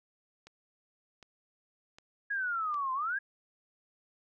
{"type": "click train", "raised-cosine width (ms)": 0.2, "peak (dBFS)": -34, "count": 4, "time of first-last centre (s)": [0.47, 2.743], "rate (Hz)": 1.32}
{"type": "exponential two-way sweep", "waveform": "sine", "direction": "down then up", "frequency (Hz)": [1675, 1023, 1675], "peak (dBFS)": -30, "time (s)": [2.3, 3.19], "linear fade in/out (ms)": 10, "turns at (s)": 2.93}
{"effects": []}